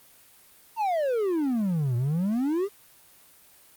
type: exponential two-way sweep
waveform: triangle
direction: down then up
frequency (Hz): 932.3 to 116.54 to 420.8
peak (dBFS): -21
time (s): 0.76-2.69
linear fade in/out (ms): 50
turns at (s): 1.96
effects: white hiss -55 dBFS RMS until 3.76 s + Opus 32 kbps